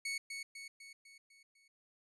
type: tone with echo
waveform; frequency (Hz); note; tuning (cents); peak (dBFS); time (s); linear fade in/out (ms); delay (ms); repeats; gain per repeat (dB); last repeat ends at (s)
sawtooth; 2217; C#7; 0; -33; 0.05-0.18; 5; 250; 6; -5; 1.68
effects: resampled to 24000 Hz